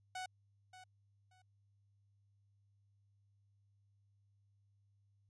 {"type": "tone with echo", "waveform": "sawtooth", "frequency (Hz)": 742, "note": "F#5", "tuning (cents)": 5, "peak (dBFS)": -38, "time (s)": [0.15, 0.26], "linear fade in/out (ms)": 5, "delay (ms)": 580, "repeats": 2, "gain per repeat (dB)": -13, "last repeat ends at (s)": 1.42, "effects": ["added 100 Hz sine -70 dBFS peak until 5.29 s", "resampled to 22050 Hz"]}